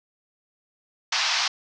white band-pass noise, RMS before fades -24 dBFS, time 1.12-1.48 s, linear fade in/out 5 ms, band 720 to 5800 Hz, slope 48 dB/octave, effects none

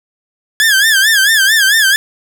sawtooth tone with vibrato, 1672 Hz, G#6, 11 cents sharp, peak -4 dBFS, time 0.6-1.96 s, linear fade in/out 0 ms, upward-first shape sine, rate 4.5 Hz, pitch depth 140 cents each way, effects none

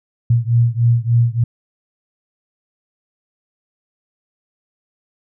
sine beating tone pair, 116.54 / 119.94 Hz, A#2 / A#2, 0 / +50 cents, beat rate 3.4 Hz, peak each -14 / -15 dBFS, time 0.3-1.44 s, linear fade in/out 5 ms, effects none

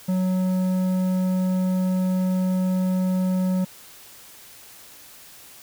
square tone with low-pass filter, 185 Hz, F#3, in tune, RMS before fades -22 dBFS, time 0.08-3.65 s, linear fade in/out 10 ms, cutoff 700 Hz, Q 0.5, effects white hiss -46 dBFS RMS until 5.62 s

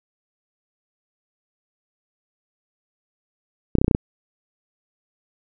clicks, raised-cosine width 3 ms, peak -3 dBFS, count 7, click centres 3.753 / 3.785 / 3.815 / 3.845 / 3.881 / 3.912 / 3.949 s, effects none

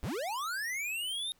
square linear sweep, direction up, 45.92 to 3729 Hz, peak -34 dBFS, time 0.03-1.32 s, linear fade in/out 0 ms, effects pink hiss -68 dBFS RMS until 1.39 s

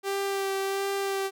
sawtooth tone with vibrato, 392 Hz, G4, in tune, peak -23 dBFS, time 0.03-1.31 s, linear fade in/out 50 ms, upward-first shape sine, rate 1.4 Hz, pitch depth 15 cents each way, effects none

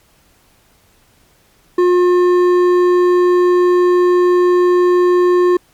sine tone with hard clipping, 357.4 Hz, F4, 40 cents sharp, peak -10 dBFS, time 1.78-5.57 s, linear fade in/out 5 ms, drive 8 dB, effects pink hiss -53 dBFS RMS until 5.73 s + MP3 96 kbps

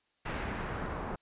pink noise with low-pass filter sweep, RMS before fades -37 dBFS, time 0.25-1.16 s, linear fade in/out 10 ms, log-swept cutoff 2200 to 1100 Hz, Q 1.2, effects white hiss -75 dBFS RMS until 1.21 s + resampled to 8000 Hz

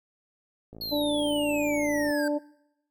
click train, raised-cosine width 2 ms, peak -31 dBFS, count 77, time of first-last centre 0.73-2.104 s, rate 55.3 Hz
square exponential sweep, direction down, 4370 to 1552 Hz, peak -32 dBFS, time 0.81-2.28 s, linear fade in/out 2 ms
harmonic tone, 293.7 Hz, D4, in tune, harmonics 1 / 2 / 3, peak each -26 / -27 / -37 dBFS, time 0.91-2.39 s, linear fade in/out 20 ms
effects noise-tail reverb RT60 0.8 s tail -21 dB re dry

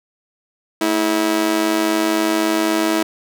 sawtooth tone with amplitude modulation, 324.1 Hz, E4, 29 cents flat, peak -8 dBFS, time 0.81-3.03 s, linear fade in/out 5 ms, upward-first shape sine, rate 100 Hz, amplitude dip 80%, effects none

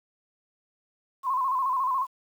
sine tone with vibrato, 1046.5 Hz, C6, in tune, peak -23 dBFS, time 1.23-2.07 s, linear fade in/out 50 ms, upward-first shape square, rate 14 Hz, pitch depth 63 cents each way, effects 9-bit

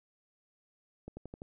accelerating click train, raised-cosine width 2 ms, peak -30 dBFS, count 5, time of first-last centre 1.08-1.419 s, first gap 90 ms, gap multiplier 0.96, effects none

